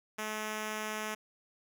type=tone; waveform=5% pulse; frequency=215.1 Hz; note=A3; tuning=39 cents flat; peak=-24 dBFS; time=0.18-1.15 s; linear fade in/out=10 ms; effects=none